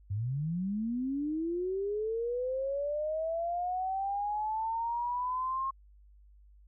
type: linear sweep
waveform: sine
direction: up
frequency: 93.8 to 1078 Hz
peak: -30 dBFS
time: 0.1-5.71 s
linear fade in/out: 10 ms
effects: added 50 Hz sine -55 dBFS peak until 6.67 s